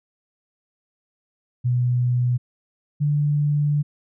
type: tone pair in turn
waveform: sine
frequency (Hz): 123.47 / 146.83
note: B2 / D3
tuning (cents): 0 / 0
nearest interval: minor third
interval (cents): 300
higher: second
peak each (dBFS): -17 / -17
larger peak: neither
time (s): 1.64-2.38 / 3-3.83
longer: second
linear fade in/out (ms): 20
effects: none